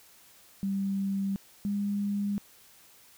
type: tone pair in turn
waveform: sine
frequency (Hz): 196 / 202.6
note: G3 / G#3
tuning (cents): 0 / -43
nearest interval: minor second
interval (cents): 57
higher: second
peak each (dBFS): -27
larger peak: neither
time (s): 0.63-1.36 / 1.65-2.38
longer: neither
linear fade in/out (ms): 0
effects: white hiss -57 dBFS RMS until 3.17 s